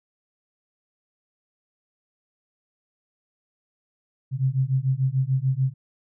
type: beating tone pair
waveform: sine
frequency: 128.9 / 135.7 Hz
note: C3 / C#3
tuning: -26 / -36 cents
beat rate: 6.8 Hz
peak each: -23 dBFS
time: 4.31-5.74 s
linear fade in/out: 50 ms
effects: none